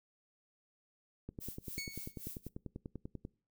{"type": "click train", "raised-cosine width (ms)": 3, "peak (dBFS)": -30, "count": 21, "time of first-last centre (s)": [1.29, 3.251], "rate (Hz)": 10.2}
{"type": "noise with tremolo", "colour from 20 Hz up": "violet", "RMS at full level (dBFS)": -45, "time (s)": [1.4, 2.49], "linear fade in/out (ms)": 20, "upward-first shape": "sine", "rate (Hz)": 3.7, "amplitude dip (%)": 95}
{"type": "tone with exponential decay", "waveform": "20% pulse", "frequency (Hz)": 2217, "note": "C#7", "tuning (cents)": 0, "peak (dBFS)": -32, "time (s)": [1.78, 2.24], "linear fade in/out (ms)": 1, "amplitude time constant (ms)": 100}
{"effects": ["noise-tail reverb RT60 0.4 s tail -23 dB re dry"]}